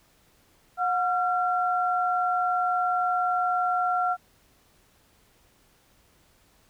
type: tone pair together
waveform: sine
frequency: 725 / 1368.6 Hz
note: F#5 / F6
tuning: -35 / -35 cents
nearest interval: major seventh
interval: 1100 cents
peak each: -24 / -26 dBFS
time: 0.77-4.17 s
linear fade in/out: 50 ms
effects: pink hiss -62 dBFS RMS until 6.69 s